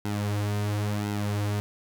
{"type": "tone with flanger", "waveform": "sawtooth", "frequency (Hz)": 103.5, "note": "G#2", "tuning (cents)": -5, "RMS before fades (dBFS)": -28, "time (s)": [0.05, 1.6], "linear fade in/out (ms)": 0, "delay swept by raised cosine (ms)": [1.7, 6.1], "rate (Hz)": 0.96, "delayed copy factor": -0.7, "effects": []}